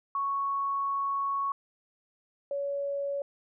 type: tone pair in turn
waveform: sine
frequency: 1108.7 / 562.7 Hz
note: C#6 / C#5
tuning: 0 / +26 cents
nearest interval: octave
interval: 1174 cents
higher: first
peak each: -27 / -29 dBFS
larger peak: first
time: 0.15-1.52 / 2.51-3.22 s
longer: first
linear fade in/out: 2 ms
effects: none